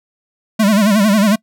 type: tone with vibrato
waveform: square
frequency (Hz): 207.7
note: G#3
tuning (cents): 0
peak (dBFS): -10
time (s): 0.59-1.36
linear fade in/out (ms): 10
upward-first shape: sine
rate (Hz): 11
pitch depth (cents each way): 120
effects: noise-tail reverb RT60 0.1 s tail -25 dB re dry